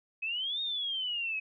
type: exponential two-way sweep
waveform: sine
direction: up then down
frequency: 2529 to 3729 to 2529 Hz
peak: -31 dBFS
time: 0.22-1.4 s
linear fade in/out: 10 ms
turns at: 0.61 s
effects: none